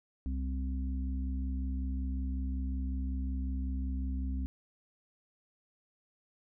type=harmonic tone; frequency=65.41 Hz; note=C2; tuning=in tune; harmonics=1 / 3 / 4; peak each=-32 / -44 / -41 dBFS; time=0.26-4.46 s; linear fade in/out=0 ms; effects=none